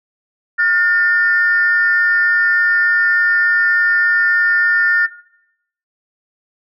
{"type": "tone pair together", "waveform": "sine", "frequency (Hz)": [1430, 1801.7], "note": ["F6", "A6"], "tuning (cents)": [41, 41], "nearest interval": "major third", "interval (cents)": 400, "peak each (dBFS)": -13, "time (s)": [0.58, 5.07], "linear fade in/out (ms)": 20, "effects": ["noise-tail reverb RT60 0.8 s tail -19 dB re dry", "tanh soft clip ceiling -4 dBFS"]}